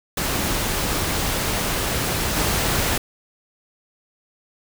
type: noise with level steps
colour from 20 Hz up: pink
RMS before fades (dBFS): -23 / -21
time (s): 0.17-2.98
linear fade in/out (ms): 5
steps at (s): 2.35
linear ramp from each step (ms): 20
effects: none